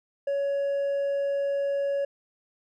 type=tone with hard clipping; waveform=sine; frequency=560 Hz; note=C#5; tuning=18 cents sharp; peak=-25 dBFS; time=0.27-2.05 s; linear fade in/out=5 ms; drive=2 dB; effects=none